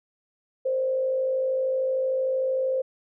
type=tone with frequency modulation; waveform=sine; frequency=523.3 Hz; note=C5; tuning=in tune; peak=-22 dBFS; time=0.65-2.82 s; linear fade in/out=10 ms; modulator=53.1 Hz; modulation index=0.4; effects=none